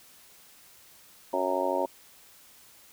harmonic tone, 92.5 Hz, F#2, in tune, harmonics 3 / 4 / 5 / 6 / 7 / 8 / 9 / 10, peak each -36 / -33 / -39 / -30 / -32 / -40 / -38 / -31 dBFS, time 1.33-1.86 s, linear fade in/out 5 ms, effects white hiss -55 dBFS RMS until 2.92 s

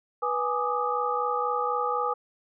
sine tone cluster, 490.2 / 831 / 1184 / 1248 Hz, B4 / G#5 / D6 / D#6, -13 / +1 / +14 / +5 cents, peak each -30 dBFS, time 0.22-2.14 s, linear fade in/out 10 ms, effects none

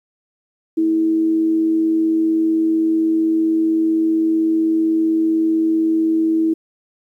sine tone with amplitude modulation, 323 Hz, E4, 35 cents flat, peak -12 dBFS, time 0.77-6.54 s, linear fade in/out 10 ms, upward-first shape sine, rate 95.7 Hz, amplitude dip 30%, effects 9-bit

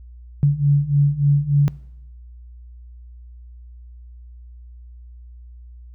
sine beating tone pair, 141.3 / 144.7 Hz, C#3 / D3, +34 / -25 cents, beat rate 3.4 Hz, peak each -18 / -15 dBFS, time 0.43-1.68 s, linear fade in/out 0 ms, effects noise-tail reverb RT60 0.9 s tail -22 dB re dry + added 60 Hz sine -38 dBFS peak until 5.94 s

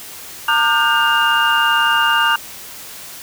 sine tone cluster, 916 / 1196 / 1436 / 1574 / 2814 Hz, A#5 / D6 / F6 / G6 / F7, -31 / +31 / +48 / +7 / +12 cents, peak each -18 dBFS, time 0.48-2.36 s, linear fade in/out 5 ms, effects tanh soft clip ceiling -2 dBFS + white hiss -34 dBFS RMS until 3.22 s

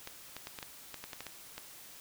clicks, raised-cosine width 0.2 ms, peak -24 dBFS, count 11, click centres 0.074 / 0.366 / 0.471 / 0.588 / 0.628 / 0.943 / 1.04 / 1.132 / 1.206 / 1.267 / 1.58 s, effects white hiss -52 dBFS RMS until 2 s

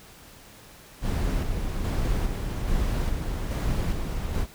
brown noise with tremolo, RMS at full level -25 dBFS, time 1.01-4.47 s, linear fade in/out 50 ms, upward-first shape square, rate 1.2 Hz, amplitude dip 35%, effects pink hiss -49 dBFS RMS until 4.54 s

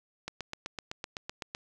click train, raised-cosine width 0.2 ms, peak -19 dBFS, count 11, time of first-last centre 0.28-1.549 s, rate 7.88 Hz, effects none

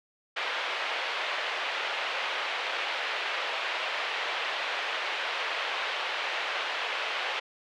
white band-pass noise, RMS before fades -32 dBFS, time 0.36-7.4 s, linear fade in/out 10 ms, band 490 to 3200 Hz, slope 24 dB/octave, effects none

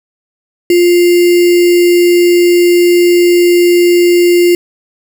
sine tone with sample-and-hold, 350.6 Hz, F4, 7 cents sharp, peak -4 dBFS, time 0.7-4.55 s, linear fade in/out 2 ms, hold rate 2450 Hz, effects none

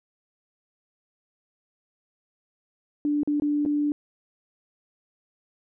sine tone with dropouts, 293.7 Hz, D4, in tune, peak -21 dBFS, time 3.05-3.92 s, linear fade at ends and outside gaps 1 ms, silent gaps 3.233-3.275 / 3.399-3.421 / 3.652-3.66 s, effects none

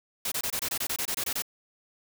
white noise bursts, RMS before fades -30 dBFS, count 13, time 0.25-1.422 s, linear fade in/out 5 ms, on 68 ms, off 24 ms, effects none

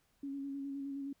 sine tone with vibrato, 277.2 Hz, C#4, in tune, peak -38 dBFS, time 0.23-1.13 s, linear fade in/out 5 ms, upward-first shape square, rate 9.6 Hz, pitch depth 20 cents each way, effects pink hiss -74 dBFS RMS until 1.2 s

